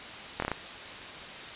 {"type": "slowing click train", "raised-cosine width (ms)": 0.5, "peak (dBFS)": -14, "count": 5, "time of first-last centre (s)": [0.4, 0.517], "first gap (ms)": 23, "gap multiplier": 1.16, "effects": ["white hiss -41 dBFS RMS until 1.55 s", "resampled to 8000 Hz"]}